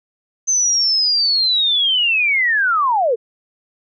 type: linear sweep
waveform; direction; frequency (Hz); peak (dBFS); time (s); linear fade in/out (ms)
sine; down; 6240 to 421.6; -13; 0.47-3.16; 20
effects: none